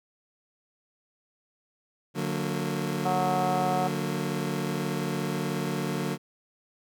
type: chord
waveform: 25% pulse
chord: D augmented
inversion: none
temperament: just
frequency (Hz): 146.83 / 183.54 / 229.4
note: D3 / F#3 / A#3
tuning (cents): 0 / -14 / -28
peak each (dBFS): -28 / -28 / -30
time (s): 2.14-6.18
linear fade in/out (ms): 50
type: harmonic tone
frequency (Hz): 183.5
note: F#3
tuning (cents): -14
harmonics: 3 / 4 / 5 / 6 / 7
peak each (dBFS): -36 / -26 / -36 / -39 / -38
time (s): 3.05-3.88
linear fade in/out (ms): 10
effects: none